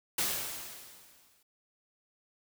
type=noise with exponential decay; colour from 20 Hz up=white; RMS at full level=-29 dBFS; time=0.18-1.43 s; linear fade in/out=5 ms; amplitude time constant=270 ms; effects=none